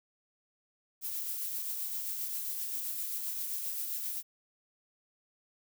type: noise with tremolo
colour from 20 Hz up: violet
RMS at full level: -35 dBFS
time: 1.01-4.23 s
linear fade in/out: 50 ms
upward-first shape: triangle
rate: 7.6 Hz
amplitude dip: 35%
effects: none